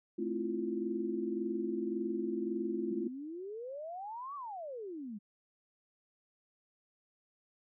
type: chord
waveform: sine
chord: F major seventh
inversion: first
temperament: just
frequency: 218.3 / 261.9 / 327.4 / 349.2 Hz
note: A3 / C4 / E4 / F4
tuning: -13 / +2 / -12 / 0 cents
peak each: -39 / -41 / -39 / -36 dBFS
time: 0.18-3.08 s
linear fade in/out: 10 ms
type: exponential two-way sweep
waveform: sine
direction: up then down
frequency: 196 to 1174.7 to 196 Hz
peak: -40 dBFS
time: 2.9-5.19 s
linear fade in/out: 20 ms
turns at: 4.35 s
effects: none